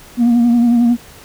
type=tone with vibrato; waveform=sine; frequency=237.6 Hz; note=A#3; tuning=33 cents sharp; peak=-6 dBFS; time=0.17-0.97 s; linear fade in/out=50 ms; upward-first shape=triangle; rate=11 Hz; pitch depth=45 cents each way; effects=tanh soft clip ceiling -7 dBFS + pink hiss -40 dBFS RMS until 1.24 s